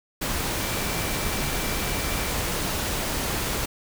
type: tone in noise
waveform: sine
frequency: 2335 Hz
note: D7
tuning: 11 cents flat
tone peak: -38 dBFS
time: 0.6-2.32 s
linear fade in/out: 10 ms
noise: pink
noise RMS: -27 dBFS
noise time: 0.21-3.66 s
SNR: -14 dB
effects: none